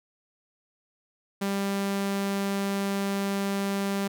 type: tone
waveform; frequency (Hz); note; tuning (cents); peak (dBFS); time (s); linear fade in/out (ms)
sawtooth; 197.9; G3; +17; -22; 1.41-4.08; 10
effects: none